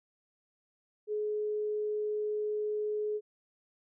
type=tone; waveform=sine; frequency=422.7 Hz; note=G#4; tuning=31 cents sharp; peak=-30 dBFS; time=1.07-3.21 s; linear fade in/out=50 ms; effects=none